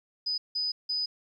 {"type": "tone bursts at uneven times", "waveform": "sine", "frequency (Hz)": 4989, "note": "D#8", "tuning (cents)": 4, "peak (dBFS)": -27, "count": 3, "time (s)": [[0.26, 0.38], [0.55, 0.72], [0.89, 1.06]], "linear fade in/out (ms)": 10, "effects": ["11-bit"]}